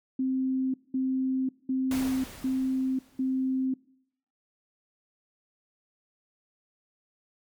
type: tone bursts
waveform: sine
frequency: 261.6 Hz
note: C4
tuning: in tune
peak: -24 dBFS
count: 5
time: 0.19-3.74 s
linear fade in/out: 5 ms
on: 550 ms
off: 200 ms
type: noise with exponential decay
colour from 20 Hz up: pink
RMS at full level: -35 dBFS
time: 1.91-3.66 s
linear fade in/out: 2 ms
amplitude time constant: 380 ms
effects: noise-tail reverb RT60 0.7 s tail -23 dB re dry + MP3 96 kbps